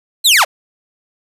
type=linear sweep; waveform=sawtooth; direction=down; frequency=4267 to 466.2 Hz; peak=-4 dBFS; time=0.24-0.45 s; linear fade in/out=20 ms; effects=resampled to 32000 Hz + 7-bit